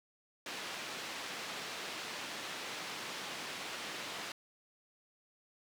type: band-pass noise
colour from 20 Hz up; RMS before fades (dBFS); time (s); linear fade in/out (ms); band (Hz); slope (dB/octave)
white; -43; 0.46-4.32; 2; 180 to 3800; 12
effects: none